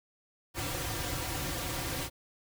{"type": "noise with comb filter", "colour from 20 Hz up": "pink", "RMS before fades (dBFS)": -35, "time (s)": [0.54, 2.1], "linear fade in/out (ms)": 50, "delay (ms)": 4.7, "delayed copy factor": -0.85, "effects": []}